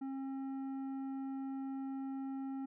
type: tone with tanh clipping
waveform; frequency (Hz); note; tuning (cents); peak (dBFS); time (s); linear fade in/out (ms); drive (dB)
sine; 269.2; C4; +49; -40; 0.01-2.66; 10; 9
effects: none